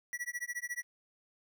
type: tone with tremolo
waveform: square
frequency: 1941 Hz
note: B6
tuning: 31 cents flat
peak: -34 dBFS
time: 0.13-0.83 s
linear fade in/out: 0 ms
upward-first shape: sine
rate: 14 Hz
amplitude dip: 100%
effects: none